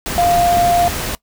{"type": "tone in noise", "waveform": "sine", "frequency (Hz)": 698.5, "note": "F5", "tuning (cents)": 0, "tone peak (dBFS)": -11, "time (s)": [0.18, 0.88], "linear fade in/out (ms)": 0, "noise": "pink", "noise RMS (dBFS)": -22, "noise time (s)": [0.06, 1.15], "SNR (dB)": 8, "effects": ["noise-tail reverb RT60 0.1 s tail -21 dB re dry"]}